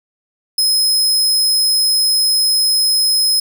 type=tone; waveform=sawtooth; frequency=5120 Hz; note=D#8; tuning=49 cents sharp; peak=-9 dBFS; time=0.58-3.4 s; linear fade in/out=5 ms; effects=none